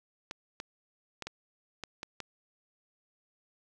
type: clicks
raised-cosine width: 0.2 ms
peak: -21 dBFS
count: 7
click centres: 0.311 / 0.601 / 1.223 / 1.27 / 1.837 / 2.031 / 2.203 s
effects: none